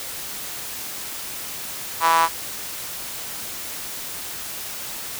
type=tone with high-pass filter; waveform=sawtooth; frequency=164.81 Hz; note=E3; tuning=in tune; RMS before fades=-17 dBFS; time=2-2.29 s; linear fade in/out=50 ms; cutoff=1000 Hz; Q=5.4; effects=white hiss -32 dBFS RMS until 5.19 s